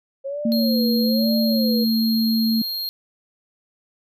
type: tone with vibrato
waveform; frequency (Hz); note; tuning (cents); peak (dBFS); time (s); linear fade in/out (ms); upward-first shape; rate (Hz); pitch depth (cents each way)
sine; 536; C5; +42; -25; 0.24-1.85; 20; sine; 1.1; 180
type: tone with pitch glide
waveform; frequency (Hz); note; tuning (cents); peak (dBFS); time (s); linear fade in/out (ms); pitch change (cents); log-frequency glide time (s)
sine; 228.2 to 224.2; A#3 to A3; -37 to +33; -17; 0.45-2.62; 5; -30; 0.99-1.04
type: tone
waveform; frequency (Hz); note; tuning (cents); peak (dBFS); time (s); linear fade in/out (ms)
square; 4232; C8; +19; -25; 0.52-2.89; 0
effects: none